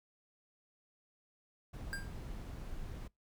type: noise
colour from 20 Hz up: brown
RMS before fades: -44 dBFS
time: 1.73-3.08 s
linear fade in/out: 10 ms
type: tone with exponential decay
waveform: square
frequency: 1600 Hz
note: G6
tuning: 35 cents sharp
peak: -36 dBFS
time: 1.93-2.14 s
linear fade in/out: 0 ms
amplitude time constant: 44 ms
effects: noise-tail reverb RT60 0.2 s tail -25 dB re dry